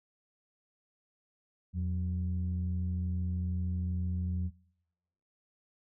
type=tone pair together; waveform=sine; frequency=84.68 / 182.3 Hz; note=E2 / F#3; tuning=+47 / -25 cents; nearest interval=octave + minor second; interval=1328 cents; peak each=-30 / -35 dBFS; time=1.73-4.51 s; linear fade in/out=50 ms; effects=noise-tail reverb RT60 0.9 s tail -25 dB re dry + tanh soft clip ceiling -24 dBFS